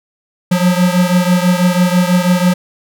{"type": "beating tone pair", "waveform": "square", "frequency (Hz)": [177.5, 183.6], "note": ["F3", "F#3"], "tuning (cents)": [28, -13], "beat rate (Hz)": 6.1, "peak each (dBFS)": [-12, -15], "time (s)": [0.51, 2.54], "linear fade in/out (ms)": 10, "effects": []}